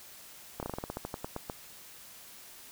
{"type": "slowing click train", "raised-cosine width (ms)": 1, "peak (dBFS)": -21, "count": 14, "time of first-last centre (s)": [0.6, 1.498], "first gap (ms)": 28, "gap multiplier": 1.14, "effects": ["white hiss -51 dBFS RMS until 2.71 s"]}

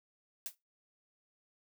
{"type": "noise with exponential decay", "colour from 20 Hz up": "blue", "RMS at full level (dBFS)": -35, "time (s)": [0.46, 0.55], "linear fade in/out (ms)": 1, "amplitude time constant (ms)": 19, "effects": ["noise-tail reverb RT60 0.2 s tail -19 dB re dry"]}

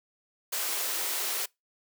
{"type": "high-pass noise", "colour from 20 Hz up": "white", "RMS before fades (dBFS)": -31, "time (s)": [0.52, 1.46], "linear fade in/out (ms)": 10, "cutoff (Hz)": 320, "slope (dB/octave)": 48, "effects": ["noise-tail reverb RT60 0.2 s tail -25 dB re dry"]}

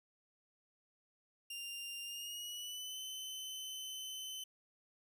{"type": "tone with pitch glide", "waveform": "sawtooth", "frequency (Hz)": [2794, 3047], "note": ["F7", "G7"], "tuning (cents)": [0, -50], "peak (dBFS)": -40, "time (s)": [1.5, 4.44], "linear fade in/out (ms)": 5, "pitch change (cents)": 150, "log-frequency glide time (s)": [2.04, 2.98], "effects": []}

